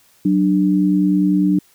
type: tone pair together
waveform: sine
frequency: 186.8 / 296.9 Hz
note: F#3 / D4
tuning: +17 / +19 cents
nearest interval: minor sixth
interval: 802 cents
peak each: -15 dBFS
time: 0.25-1.59 s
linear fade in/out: 5 ms
effects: white hiss -54 dBFS RMS until 1.74 s